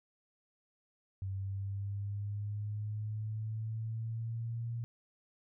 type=linear sweep; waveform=sine; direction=up; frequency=96 to 117.6 Hz; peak=-35 dBFS; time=1.22-4.84 s; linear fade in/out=0 ms; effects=none